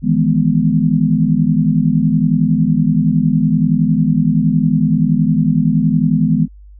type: chord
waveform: sine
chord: E major seventh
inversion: third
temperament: equal with one note detuned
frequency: 155.56 / 166.34 / 207.7 / 246.9 Hz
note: D#3 / E3 / G#3 / B3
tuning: 0 / +16 / 0 / 0 cents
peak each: -16 dBFS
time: 0.02-6.48 s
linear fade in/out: 50 ms
effects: added 50 Hz sine -36 dBFS peak until 6.79 s